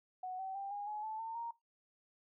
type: tone with pitch steps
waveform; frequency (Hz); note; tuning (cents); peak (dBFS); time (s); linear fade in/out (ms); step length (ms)
sine; 740 / 764.8 / 790.4 / 816.8 / 844.2 / 872.4 / 901.6 / 931.8; F#5 / G5 / G5 / G#5 / G#5 / A5 / A5 / A#5; 0 / -43 / +14 / -29 / +28 / -15 / +42 / -1; -39; 0.23-1.51; 5; 160
effects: noise-tail reverb RT60 0.2 s tail -20 dB re dry